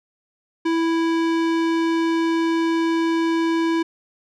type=tone with low-pass filter; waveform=square; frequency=329.8 Hz; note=E4; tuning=1 cent sharp; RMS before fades=-20 dBFS; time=0.65-3.83 s; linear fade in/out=10 ms; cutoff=4100 Hz; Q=0.58; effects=none